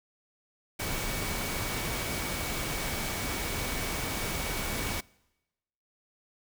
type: tone in noise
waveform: sine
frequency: 2256 Hz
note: C#7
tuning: 30 cents sharp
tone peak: -42 dBFS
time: 0.79-5.01 s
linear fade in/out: 10 ms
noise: pink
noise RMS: -33 dBFS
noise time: 0.79-5.01 s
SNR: -12 dB
effects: noise-tail reverb RT60 1.0 s tail -25 dB re dry